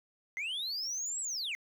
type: linear two-way sweep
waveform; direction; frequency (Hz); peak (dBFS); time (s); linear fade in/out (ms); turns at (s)
sine; up then down; 2018 to 7902 to 2018; -31; 0.37-1.55; 0; 1.21
effects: tanh soft clip ceiling -33 dBFS + 11-bit